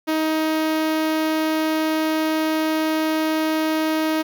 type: tone with notch filter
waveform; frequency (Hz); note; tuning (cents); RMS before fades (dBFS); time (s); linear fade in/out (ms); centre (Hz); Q
sawtooth; 314.7; D#4; +20; -21; 0.07-4.23; 20; 8000; 1.1
effects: 9-bit